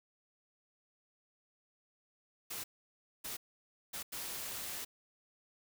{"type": "noise bursts at uneven times", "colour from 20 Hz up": "white", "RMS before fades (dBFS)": -42, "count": 4, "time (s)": [[2.5, 2.64], [3.24, 3.37], [3.93, 4.03], [4.12, 4.85]], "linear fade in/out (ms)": 10, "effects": []}